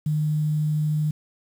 sine tone with quantisation, 152.2 Hz, D#3, 38 cents flat, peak -20 dBFS, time 0.06-1.11 s, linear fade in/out 5 ms, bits 8, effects none

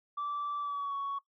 sine tone with pitch glide, 1163 to 1115.6 Hz, D6 to C#6, -17 to +11 cents, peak -31 dBFS, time 0.17-1.19 s, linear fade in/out 10 ms, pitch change -72 cents, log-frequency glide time 0.6-0.95 s, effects noise-tail reverb RT60 0.1 s tail -20 dB re dry + tanh soft clip ceiling -30 dBFS

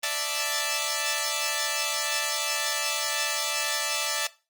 5% pulse chord, D suspended second, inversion none, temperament equal, 587.3 / 659.3 / 880 Hz, D5 / E5 / A5, 0 / 0 / 0 cents, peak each -19 dBFS, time 0.03-4.27 s, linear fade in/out 5 ms, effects noise-tail reverb RT60 0.3 s tail -18 dB re dry + Opus 24 kbps

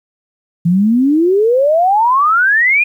sine exponential sweep, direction up, 164.9 to 2489 Hz, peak -8 dBFS, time 0.65-2.84 s, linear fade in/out 10 ms, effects 8-bit

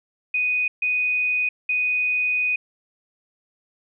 sine tone bursts at uneven times, 2488 Hz, D#7, 1 cent flat, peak -19 dBFS, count 3, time 0.34-0.68 / 0.82-1.49 / 1.69-2.56 s, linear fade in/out 5 ms, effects none

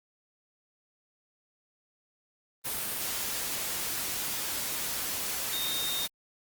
sine tone in noise, 3692 Hz, A#7, 17 cents flat, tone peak -32 dBFS, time 5.52-6.07 s, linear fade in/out 20 ms, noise white, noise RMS -33 dBFS, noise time 2.64-6.08 s, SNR -2 dB, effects Opus 32 kbps

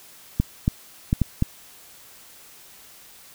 clicks, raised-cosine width 5 ms, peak -6 dBFS, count 5, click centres 0.4 / 0.679 / 1.129 / 1.217 / 1.424 s, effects white hiss -48 dBFS RMS until 3.34 s

